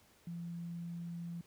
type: tone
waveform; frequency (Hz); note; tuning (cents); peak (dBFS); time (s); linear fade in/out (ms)
sine; 170.6; F3; -40; -40; 0.27-1.41; 2
effects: pink hiss -66 dBFS RMS until 1.46 s + high-pass 60 Hz 12 dB/octave